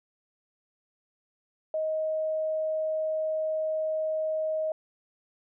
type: tone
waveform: sine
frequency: 628 Hz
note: D#5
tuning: 16 cents sharp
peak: -26 dBFS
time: 1.74-4.72 s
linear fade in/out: 2 ms
effects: none